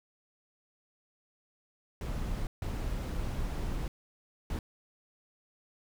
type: noise bursts at uneven times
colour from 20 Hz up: brown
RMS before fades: -34 dBFS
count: 3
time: 2.01-2.47 / 2.62-3.88 / 4.5-4.59 s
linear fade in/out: 2 ms
effects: none